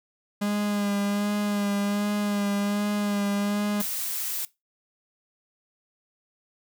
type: tone with vibrato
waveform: 45% pulse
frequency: 204.4 Hz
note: G#3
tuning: 27 cents flat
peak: -24 dBFS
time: 0.41-3.82 s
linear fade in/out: 10 ms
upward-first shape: sine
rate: 1.3 Hz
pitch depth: 23 cents each way
type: noise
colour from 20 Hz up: blue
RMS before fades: -30 dBFS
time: 3.8-4.45 s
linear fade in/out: 2 ms
effects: noise-tail reverb RT60 0.2 s tail -19 dB re dry